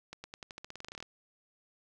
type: accelerating click train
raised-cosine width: 0.2 ms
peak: -26 dBFS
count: 17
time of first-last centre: 0.13-1.026 s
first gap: 110 ms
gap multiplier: 0.9
effects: none